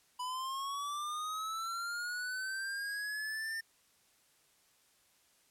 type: linear sweep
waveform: square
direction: up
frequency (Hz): 989 to 1811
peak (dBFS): -37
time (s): 0.19-3.61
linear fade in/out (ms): 10
effects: white hiss -69 dBFS RMS until 5.5 s + low-pass 12000 Hz 12 dB/octave